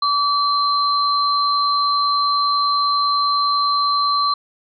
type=tone pair together; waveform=sine; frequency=1152 / 4105 Hz; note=D6 / C8; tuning=-34 / -34 cents; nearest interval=octave + minor seventh; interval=2200 cents; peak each=-16 / -21 dBFS; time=0.02-4.34 s; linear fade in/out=5 ms; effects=none